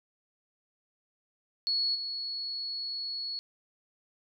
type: tone with level steps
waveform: sine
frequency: 4371 Hz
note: C#8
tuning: 25 cents flat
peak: -26 / -33 dBFS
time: 1.67-3.39 s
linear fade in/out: 0 ms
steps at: 1.94 s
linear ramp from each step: 20 ms
effects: none